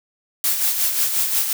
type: noise with tremolo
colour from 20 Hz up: blue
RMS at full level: -18 dBFS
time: 0.44-1.53 s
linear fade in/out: 2 ms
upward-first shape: sine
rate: 5.6 Hz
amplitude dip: 50%
effects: none